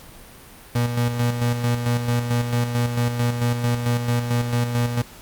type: tone with tremolo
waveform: 35% pulse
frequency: 120 Hz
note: B2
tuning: 49 cents flat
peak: -16 dBFS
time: 0.75-5.02 s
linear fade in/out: 5 ms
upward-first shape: square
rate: 4.5 Hz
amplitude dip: 50%
effects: pink hiss -44 dBFS RMS until 5.21 s + Opus 48 kbps